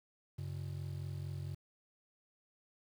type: ring-modulated tone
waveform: triangle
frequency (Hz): 117.8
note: A#2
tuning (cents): +19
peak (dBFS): -34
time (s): 0.38-1.55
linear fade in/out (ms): 10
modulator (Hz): 22.2
effects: 10-bit